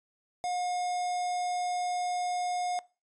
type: tone with notch filter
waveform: square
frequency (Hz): 718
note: F5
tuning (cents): +48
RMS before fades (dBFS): -32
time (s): 0.44-2.79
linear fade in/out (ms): 0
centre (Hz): 2700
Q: 1.1
effects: noise-tail reverb RT60 0.3 s tail -20 dB re dry + resampled to 22050 Hz